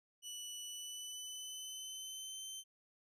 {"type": "tone with pitch glide", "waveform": "20% pulse", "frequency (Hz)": [2960, 3093], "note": ["F#7", "G7"], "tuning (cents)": [0, -24], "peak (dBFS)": -39, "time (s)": [0.22, 2.64], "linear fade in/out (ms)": 50, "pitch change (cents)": 76, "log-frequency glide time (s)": [0.64, 2.46], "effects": []}